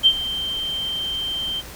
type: tone with ADSR envelope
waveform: sine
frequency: 3136 Hz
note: G7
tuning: in tune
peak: -8 dBFS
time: 0.03-1.62 s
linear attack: 33 ms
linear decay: 62 ms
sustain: -15 dB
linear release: 31 ms
effects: added 60 Hz sine -43 dBFS peak until 1.75 s + pink hiss -38 dBFS RMS until 1.75 s